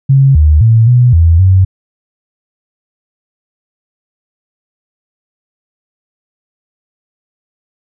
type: tone with pitch steps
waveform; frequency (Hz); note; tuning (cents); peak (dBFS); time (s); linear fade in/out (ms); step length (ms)
sine; 136 / 76.1 / 113.1 / 123.1 / 83.1 / 94.1; C#3 / D#2 / A2 / B2 / E2 / F#2; -33 / -38 / +48 / -5 / +15 / +30; -3; 0.09-1.65; 10; 260
effects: none